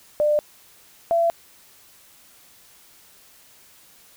sine tone pair in turn, 597 / 674.7 Hz, D5 / E5, +28 / +40 cents, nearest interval major second, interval 212 cents, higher second, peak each -16 dBFS, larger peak neither, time 0.2-0.39 / 1.11-1.3 s, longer neither, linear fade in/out 0 ms, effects white hiss -52 dBFS RMS until 4.16 s

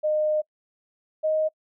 sine tone pair in turn, 612 / 624.1 Hz, D#5 / D#5, -29 / +5 cents, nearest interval unison, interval 34 cents, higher second, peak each -20 dBFS, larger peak neither, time 0.03-0.42 / 1.23-1.49 s, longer first, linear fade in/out 20 ms, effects noise-tail reverb RT60 0.1 s tail -24 dB re dry

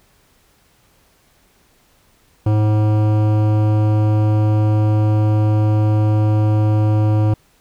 sine tone with hard clipping, 106.7 Hz, G#2, 47 cents sharp, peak -14 dBFS, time 2.46-7.34 s, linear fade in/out 5 ms, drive 15 dB, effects pink hiss -56 dBFS RMS until 7.6 s

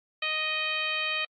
harmonic tone with a mistuned harmonic, 622.3 Hz, D#5, in tune, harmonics 1 / 2 / 3 / 4 / 5 / 6 / 7, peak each -40 / -37 / -35 / -30 / -34 / -38 / -42 dBFS, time 0.22-1.25 s, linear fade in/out 5 ms, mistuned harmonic 6, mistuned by +36 cents, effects AAC 48 kbps

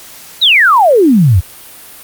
sine exponential sweep, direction down, 4078 to 79.8 Hz, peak -4 dBFS, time 0.41-1.41 s, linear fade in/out 20 ms, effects white hiss -34 dBFS RMS until 2.03 s + Opus 48 kbps

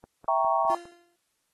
click train, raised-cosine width 1 ms, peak -33 dBFS, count 5, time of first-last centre 0.04-0.855 s, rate 4.91 Hz
sine chord, E diminished seventh, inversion none, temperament equal, 659.3 / 784 / 932.3 / 1108.7 Hz, E5 / G5 / Bb5 / Db6, 0 / 0 / 0 / 0 cents, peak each -27 dBFS, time 0.28-0.75 s, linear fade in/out 2 ms
30% pulse tone with exponential decay, 345.8 Hz, F4, 17 cents flat, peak -30 dBFS, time 0.7-1.16 s, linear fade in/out 0 ms, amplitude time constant 100 ms
effects white hiss -75 dBFS RMS until 1.53 s + AAC 32 kbps

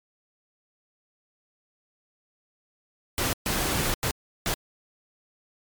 pink noise bursts at uneven times, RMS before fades -26 dBFS, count 4, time 3.18-3.33 / 3.46-3.94 / 4.03-4.11 / 4.46-4.54 s, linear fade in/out 0 ms, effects MP3 96 kbps

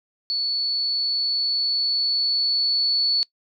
sine tone with level ramp, 4435 Hz, C#8, in tune, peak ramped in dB -21 to -17 dBFS, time 0.3-3.23 s, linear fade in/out 0 ms, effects noise-tail reverb RT60 0.1 s tail -23 dB re dry

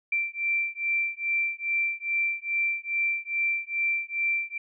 sine beating tone pair, 2349 / 2351.4 Hz, D7 / D7, 0 / +2 cents, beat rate 2.4 Hz, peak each -28 dBFS, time 0.12-4.58 s, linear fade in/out 5 ms, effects none

